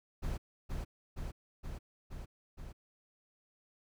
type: noise with echo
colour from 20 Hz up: brown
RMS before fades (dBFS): -36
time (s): 0.22-0.38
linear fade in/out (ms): 20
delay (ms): 470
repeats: 5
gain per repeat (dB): -2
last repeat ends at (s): 2.73
effects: none